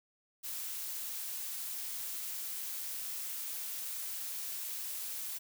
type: noise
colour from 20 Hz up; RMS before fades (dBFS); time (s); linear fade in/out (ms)
blue; -40; 0.43-5.39; 20
effects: none